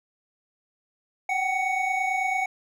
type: tone cluster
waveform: triangle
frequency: 749 / 778 / 2230 Hz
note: F#5 / G5 / C#7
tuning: +21 / -13 / +10 cents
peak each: -26 / -27 / -25 dBFS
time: 1.29-2.46 s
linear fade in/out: 5 ms
effects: none